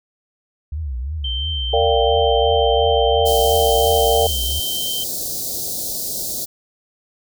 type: tone with vibrato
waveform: sine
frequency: 69.3 Hz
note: C#2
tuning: in tune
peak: -22 dBFS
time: 0.72-4.6 s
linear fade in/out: 5 ms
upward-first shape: triangle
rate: 2.9 Hz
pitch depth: 290 cents each way
type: tone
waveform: sine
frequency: 3120 Hz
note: G7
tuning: 9 cents flat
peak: -23 dBFS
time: 1.24-5.04 s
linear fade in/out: 5 ms
type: chord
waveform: sine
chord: G minor seventh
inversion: first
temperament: equal with one note detuned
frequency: 458.4 / 587.3 / 698.5 / 784 Hz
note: Bb4 / D5 / F5 / G5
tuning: -29 / 0 / 0 / 0 cents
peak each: -17 / -20 / -20 / -21 dBFS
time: 1.73-4.27 s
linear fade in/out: 5 ms
type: band-stop noise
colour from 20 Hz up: white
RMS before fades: -25 dBFS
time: 3.25-6.46 s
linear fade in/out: 20 ms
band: 700 to 4000 Hz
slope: 48 dB/octave
effects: none